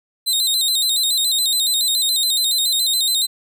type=tone with vibrato; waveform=sawtooth; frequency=3883 Hz; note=B7; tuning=30 cents flat; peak=-13 dBFS; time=0.26-3.27 s; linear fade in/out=20 ms; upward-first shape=square; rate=7.1 Hz; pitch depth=74 cents each way; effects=none